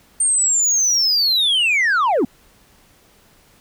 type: linear sweep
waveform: sine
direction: down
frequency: 8810 to 209.7 Hz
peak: -11 dBFS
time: 0.2-2.25 s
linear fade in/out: 5 ms
effects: tanh soft clip ceiling -13 dBFS + pink hiss -53 dBFS RMS until 3.6 s